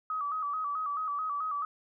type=tone with vibrato; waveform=sine; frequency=1207 Hz; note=D6; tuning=47 cents sharp; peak=-30 dBFS; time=0.1-1.65 s; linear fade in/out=2 ms; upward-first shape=square; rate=4.6 Hz; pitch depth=81 cents each way; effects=none